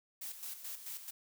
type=noise with tremolo; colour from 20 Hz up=blue; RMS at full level=-43 dBFS; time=0.21-1.11 s; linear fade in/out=10 ms; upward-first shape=square; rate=4.6 Hz; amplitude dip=60%; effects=none